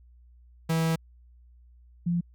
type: tone pair in turn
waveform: 45% pulse / sine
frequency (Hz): 162.8 / 172.78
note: E3 / F3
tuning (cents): -21 / -18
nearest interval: minor second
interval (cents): 103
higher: second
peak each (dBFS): -23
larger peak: neither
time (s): 0.69-0.96 / 2.06-2.21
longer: first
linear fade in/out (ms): 10
effects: added 60 Hz sine -52 dBFS peak until 2.34 s